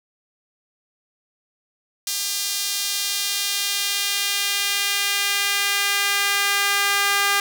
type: tone with high-pass filter sweep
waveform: sawtooth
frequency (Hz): 401.7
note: G4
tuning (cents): +42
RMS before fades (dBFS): -22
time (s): 2.07-7.4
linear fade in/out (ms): 2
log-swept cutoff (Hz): 4900 to 1400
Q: 1.1
effects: none